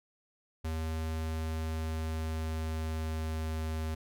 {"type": "tone with pitch glide", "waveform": "square", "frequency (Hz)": [79.9, 79.26], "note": ["D#2", "D#2"], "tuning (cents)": [47, 33], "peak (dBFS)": -33, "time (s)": [0.64, 3.95], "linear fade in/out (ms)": 10, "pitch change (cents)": -14, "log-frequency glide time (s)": [1.55, 3.83], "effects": []}